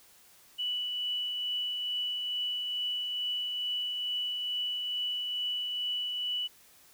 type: tone with tremolo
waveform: sine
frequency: 2960 Hz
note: F#7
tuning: in tune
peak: -29 dBFS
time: 0.58-6.48 s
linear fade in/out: 20 ms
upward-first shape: triangle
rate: 2.3 Hz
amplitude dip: 30%
effects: white hiss -59 dBFS RMS until 6.93 s